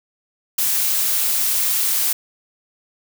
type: noise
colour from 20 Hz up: blue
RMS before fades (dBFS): -19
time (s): 0.58-2.13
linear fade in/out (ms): 5
effects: none